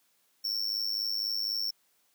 square tone with amplitude modulation, 5440 Hz, F8, 46 cents flat, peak -26 dBFS, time 0.44-1.71 s, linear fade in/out 10 ms, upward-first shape sine, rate 104 Hz, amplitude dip 85%, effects white hiss -70 dBFS RMS until 2.14 s + high-pass 150 Hz 12 dB/octave

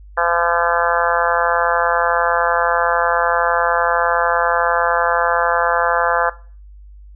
harmonic tone, 170.8 Hz, F3, 38 cents flat, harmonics 3 / 4 / 5 / 6 / 7 / 8 / 9 / 10, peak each -22 / -22 / -22 / -22 / -22 / -22 / -22 / -22 dBFS, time 0.17-6.3 s, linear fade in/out 10 ms, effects noise-tail reverb RT60 0.4 s tail -19 dB re dry + added 50 Hz sine -37 dBFS peak until 7.15 s

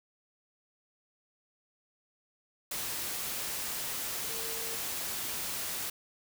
sine tone in noise, 454.1 Hz, A#4, 45 cents flat, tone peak -45 dBFS, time 4.29-4.76 s, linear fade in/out 5 ms, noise white, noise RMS -36 dBFS, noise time 2.71-5.9 s, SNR -12 dB, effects none

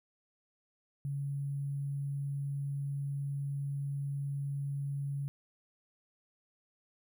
sine tone with sample-and-hold, 140.5 Hz, C#3, 24 cents sharp, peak -33 dBFS, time 1.05-5.28 s, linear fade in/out 0 ms, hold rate 11025 Hz, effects none

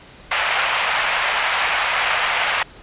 white band-pass noise, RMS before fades -20 dBFS, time 0.31-2.63 s, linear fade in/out 5 ms, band 650 to 2800 Hz, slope 24 dB/octave, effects pink hiss -43 dBFS RMS until 2.82 s + resampled to 8000 Hz

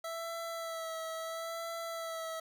25% pulse tone with vibrato, 658 Hz, E5, 3 cents flat, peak -34 dBFS, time 0.04-2.4 s, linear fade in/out 5 ms, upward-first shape sine, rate 0.74 Hz, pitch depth 26 cents each way, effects none

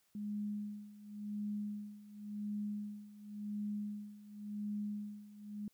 sine tone with tremolo, 207.7 Hz, G#3, in tune, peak -36 dBFS, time 0.15-5.68 s, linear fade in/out 2 ms, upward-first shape sine, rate 0.92 Hz, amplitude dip 85%, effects white hiss -75 dBFS RMS until 5.73 s

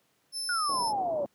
30% pulse tone, 5274 Hz, E8, in tune, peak -28 dBFS, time 0.32-0.93 s, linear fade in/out 50 ms
sine exponential sweep, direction down, 1480 to 553 Hz, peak -27 dBFS, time 0.49-1.25 s, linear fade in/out 2 ms
white low-pass noise, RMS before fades -40 dBFS, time 0.69-1.26 s, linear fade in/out 0 ms, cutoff 900 Hz, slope 48 dB/octave
effects pink hiss -70 dBFS RMS until 1.34 s + high-pass 150 Hz 12 dB/octave

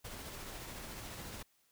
pink noise with tremolo, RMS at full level -45 dBFS, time 0.04-1.43 s, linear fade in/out 10 ms, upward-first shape triangle, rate 14 Hz, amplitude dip 30%, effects white hiss -73 dBFS RMS until 1.71 s

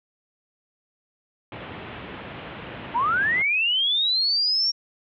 pink low-pass noise, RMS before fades -36 dBFS, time 1.52-3.42 s, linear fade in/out 2 ms, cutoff 3300 Hz, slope 48 dB/octave
sine linear sweep, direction up, 880 to 5588 Hz, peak -19 dBFS, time 2.94-4.72 s, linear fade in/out 20 ms
effects high-pass 100 Hz 12 dB/octave

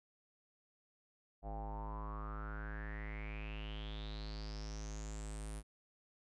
square tone with low-pass filter sweep, 52.9 Hz, G#1, 33 cents sharp, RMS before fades -44 dBFS, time 1.42-5.63 s, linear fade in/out 50 ms, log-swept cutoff 720 to 10000 Hz, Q 8.8, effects none

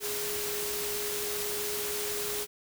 sine tone in noise, 415.3 Hz, G#4, in tune, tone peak -36 dBFS, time 0-2.47 s, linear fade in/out 50 ms, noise white, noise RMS -34 dBFS, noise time 0-2.47 s, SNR -5 dB, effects none

